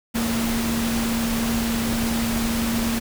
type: tone in noise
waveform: sine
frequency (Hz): 230.2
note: A#3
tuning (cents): -22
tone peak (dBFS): -22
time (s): 0.14-3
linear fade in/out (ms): 20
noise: pink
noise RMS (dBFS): -27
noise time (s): 0.14-3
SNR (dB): +2
effects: none